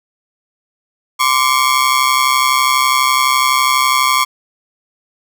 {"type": "ring-modulated tone", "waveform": "sawtooth", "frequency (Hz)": 1101, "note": "C#6", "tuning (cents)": -12, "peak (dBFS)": -4, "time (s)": [1.19, 4.25], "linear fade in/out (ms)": 20, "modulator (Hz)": 66, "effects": []}